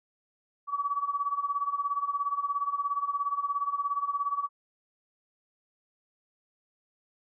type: tone with tremolo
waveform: sine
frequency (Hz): 1141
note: C#6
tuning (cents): +50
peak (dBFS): -24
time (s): 0.67-4.49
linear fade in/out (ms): 50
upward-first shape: sine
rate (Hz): 17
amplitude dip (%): 80
effects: none